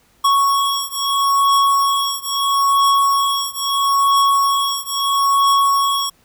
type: beating tone pair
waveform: square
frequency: 1108.7 / 1109.46 Hz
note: C#6 / C#6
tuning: 0 / +1 cents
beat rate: 0.76 Hz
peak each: -17 / -18 dBFS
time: 0.24-6.1 s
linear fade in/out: 10 ms
effects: pink hiss -56 dBFS RMS until 6.24 s

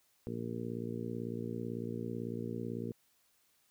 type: harmonic tone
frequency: 58 Hz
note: A#1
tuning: 8 cents flat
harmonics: 2 / 3 / 4 / 5 / 6 / 7 / 8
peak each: -43 / -45 / -41 / -47 / -46 / -45 / -46 dBFS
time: 0.27-2.92 s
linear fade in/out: 0 ms
effects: white hiss -72 dBFS RMS until 3.7 s

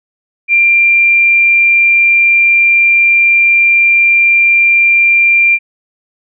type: tone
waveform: sine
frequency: 2378 Hz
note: D7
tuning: 21 cents sharp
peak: -5 dBFS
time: 0.48-5.59 s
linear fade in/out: 50 ms
effects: none

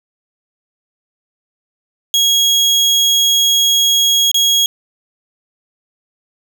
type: tone with dropouts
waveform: 30% pulse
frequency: 3300 Hz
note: G#7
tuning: 12 cents flat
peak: -7 dBFS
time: 2.14-4.66 s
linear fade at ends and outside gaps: 1 ms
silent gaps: 4.315-4.344 s
effects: none

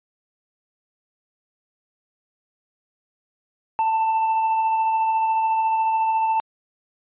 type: tone with tremolo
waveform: triangle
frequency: 888 Hz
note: A5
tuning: 16 cents sharp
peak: -15 dBFS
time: 3.79-6.4 s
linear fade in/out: 0 ms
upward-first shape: sine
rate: 14 Hz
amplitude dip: 25%
effects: resampled to 8000 Hz

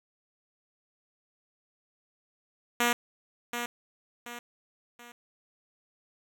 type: tone with echo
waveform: 5% pulse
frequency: 239.5 Hz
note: A#3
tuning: 47 cents sharp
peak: -12 dBFS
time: 2.8-2.93 s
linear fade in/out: 2 ms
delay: 730 ms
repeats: 3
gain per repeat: -8 dB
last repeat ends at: 5.12 s
effects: none

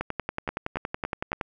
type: two click trains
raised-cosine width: 0.5 ms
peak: -14 / -13 dBFS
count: 4 / 16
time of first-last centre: 0.49-1.33 / 0.01-1.412 s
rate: 3.57 / 10.7 Hz
effects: none

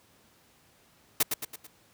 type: noise with echo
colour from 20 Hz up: white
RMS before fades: -23 dBFS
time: 1.2-1.23 s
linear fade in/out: 5 ms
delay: 110 ms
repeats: 4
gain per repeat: -6 dB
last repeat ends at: 1.67 s
effects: pink hiss -62 dBFS RMS until 1.93 s + high-pass 80 Hz 12 dB/octave

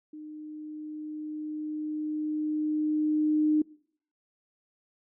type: tone with level ramp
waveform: sine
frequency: 305.4 Hz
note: D#4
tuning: 32 cents flat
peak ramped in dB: -40 to -20 dBFS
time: 0.13-3.62 s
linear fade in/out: 5 ms
effects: noise-tail reverb RT60 0.6 s tail -23 dB re dry

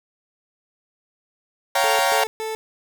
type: chord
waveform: sawtooth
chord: G half-diminished seventh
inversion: second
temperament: equal with one note detuned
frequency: 554.4 / 698.5 / 775.4 / 932.3 Hz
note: Db5 / F5 / G5 / Bb5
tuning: 0 / 0 / -19 / 0 cents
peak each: -19 dBFS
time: 1.75-2.24 s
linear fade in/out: 5 ms
type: tone bursts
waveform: 30% pulse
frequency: 440 Hz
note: A4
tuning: in tune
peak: -23 dBFS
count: 3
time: 1.84-2.55 s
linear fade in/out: 0 ms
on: 150 ms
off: 130 ms
effects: none

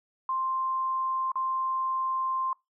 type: tone with dropouts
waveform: sine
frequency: 1050 Hz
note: C6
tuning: 6 cents sharp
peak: -26 dBFS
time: 0.29-2.53 s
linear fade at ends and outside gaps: 2 ms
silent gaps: 1.318-1.356 s
effects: noise-tail reverb RT60 0.2 s tail -25 dB re dry

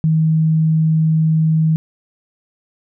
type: tone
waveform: sine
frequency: 158.8 Hz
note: D#3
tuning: 36 cents sharp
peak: -11 dBFS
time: 0.04-1.76 s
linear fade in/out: 0 ms
effects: none

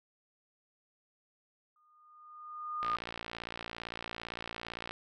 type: tone with exponential growth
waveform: sine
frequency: 1222 Hz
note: D#6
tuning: 32 cents flat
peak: -28 dBFS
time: 1.76-2.96 s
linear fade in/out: 2 ms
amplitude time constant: 260 ms
type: click train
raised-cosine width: 0.3 ms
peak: -23 dBFS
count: 121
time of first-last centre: 2.83-4.91 s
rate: 57.7 Hz
effects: none

